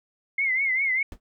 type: tone with vibrato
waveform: sine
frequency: 2115 Hz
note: C7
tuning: 18 cents sharp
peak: -21 dBFS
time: 0.38-1.03 s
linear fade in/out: 5 ms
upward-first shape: triangle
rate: 5 Hz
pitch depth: 110 cents each way
type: noise with exponential decay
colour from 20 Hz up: brown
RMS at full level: -32 dBFS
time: 1.12-1.2 s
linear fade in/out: 1 ms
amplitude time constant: 16 ms
effects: none